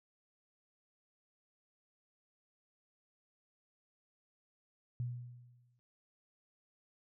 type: tone with exponential decay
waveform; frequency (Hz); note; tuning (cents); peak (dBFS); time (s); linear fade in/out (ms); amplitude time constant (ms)
sine; 121.9; B2; -22; -33; 5-5.79; 0; 170
effects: none